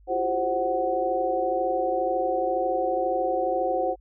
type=tone cluster; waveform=sine; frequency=336.8 / 358.8 / 391.2 / 527 / 743 Hz; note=E4 / F4 / G4 / C5 / F#5; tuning=+37 / +47 / -4 / +12 / +7 cents; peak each=-33 / -33 / -33 / -26 / -26 dBFS; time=0.07-3.96 s; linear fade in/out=50 ms; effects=added 50 Hz sine -51 dBFS peak until 4 s